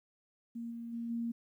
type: tone with level steps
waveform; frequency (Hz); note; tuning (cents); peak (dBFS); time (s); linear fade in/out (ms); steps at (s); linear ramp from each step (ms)
sine; 233.1; A#3; 0; -38 / -40 / -36 / -33; 0.55-1.32; 10; 0.7 / 0.92 / 1.09; 20
effects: 12-bit